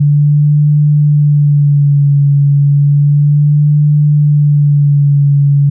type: tone with vibrato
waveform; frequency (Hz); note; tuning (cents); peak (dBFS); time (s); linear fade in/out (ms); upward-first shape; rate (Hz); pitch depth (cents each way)
sine; 145.1; D3; -21; -5; 0-5.7; 10; sine; 0.32; 38
effects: none